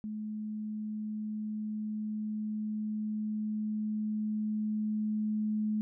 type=tone with level ramp; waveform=sine; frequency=213.8 Hz; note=A3; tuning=49 cents flat; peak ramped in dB=-35 to -28 dBFS; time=0.04-5.81 s; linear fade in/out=0 ms; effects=none